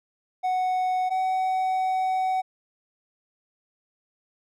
triangle tone pair in turn, 740 / 751.2 Hz, F#5 / F#5, 0 / +26 cents, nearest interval unison, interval 26 cents, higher second, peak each -20 dBFS, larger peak neither, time 0.43-1.1 / 1.1-2.42 s, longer second, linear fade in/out 20 ms, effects none

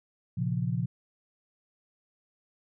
sine chord, Bb minor, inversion none, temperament equal with one note detuned, 116.54 / 135.5 / 174.61 Hz, Bb2 / Db3 / F3, 0 / -39 / 0 cents, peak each -31 dBFS, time 0.37-0.86 s, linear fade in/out 10 ms, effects none

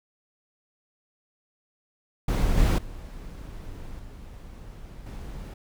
brown noise with level steps, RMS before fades -22 / -19 / -39 / -42 / -37 dBFS, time 2.28-5.54 s, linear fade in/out 5 ms, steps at 2.57 / 2.78 / 3.99 / 5.06 s, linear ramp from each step 5 ms, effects none

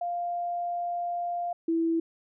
sine tone pair in turn, 698.5 / 329.6 Hz, F5 / E4, 0 / 0 cents, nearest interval octave + minor second, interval 1300 cents, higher first, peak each -28 / -23 dBFS, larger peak second, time 0.01-1.53 / 1.68-2 s, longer first, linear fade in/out 5 ms, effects none

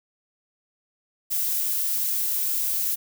violet noise, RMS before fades -25 dBFS, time 1.3-2.96 s, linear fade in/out 20 ms, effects none

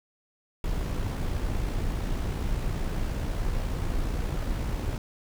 brown noise with amplitude modulation, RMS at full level -27 dBFS, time 0.64-4.98 s, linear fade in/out 2 ms, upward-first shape sine, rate 59.5 Hz, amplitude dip 35%, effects none

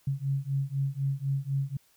sine beating tone pair, 135.6 / 139.6 Hz, C#3 / C#3, -38 / +13 cents, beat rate 4 Hz, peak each -30 dBFS, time 0.07-1.77 s, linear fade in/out 5 ms, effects white hiss -65 dBFS RMS until 1.96 s

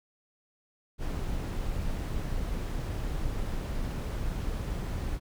brown noise, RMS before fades -32 dBFS, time 0.98-5.2 s, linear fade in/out 50 ms, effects none

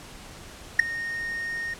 triangle tone with ADSR envelope, 1850 Hz, A#6, 14 cents flat, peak -6 dBFS, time 0.79-1.74 s, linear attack 7 ms, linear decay 4 ms, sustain -21 dB, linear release 5 ms, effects pink hiss -44 dBFS RMS until 1.79 s + low-pass 10000 Hz 12 dB/octave

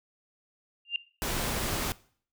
sine tone with exponential growth, 2794 Hz, F7, in tune, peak -22 dBFS, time 0.85-0.96 s, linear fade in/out 2 ms, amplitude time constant 22 ms
pink noise, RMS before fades -31 dBFS, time 1.22-1.92 s, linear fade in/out 0 ms
effects noise-tail reverb RT60 0.5 s tail -20 dB re dry

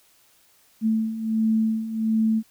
sine beating tone pair, 220 / 221.4 Hz, A3 / A3, 0 / +11 cents, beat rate 1.4 Hz, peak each -26 / -21 dBFS, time 0.81-2.43 s, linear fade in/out 50 ms, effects white hiss -59 dBFS RMS until 2.5 s

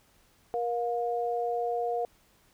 sine tone pair together, 473.9 / 710 Hz, A#4 / F5, +28 / +28 cents, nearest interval perfect fifth, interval 700 cents, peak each -30 / -30 dBFS, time 0.54-2.05 s, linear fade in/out 0 ms, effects pink hiss -64 dBFS RMS until 2.53 s

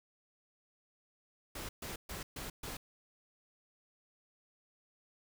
pink noise bursts, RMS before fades -43 dBFS, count 5, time 1.55-2.77 s, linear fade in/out 5 ms, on 140 ms, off 130 ms, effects none

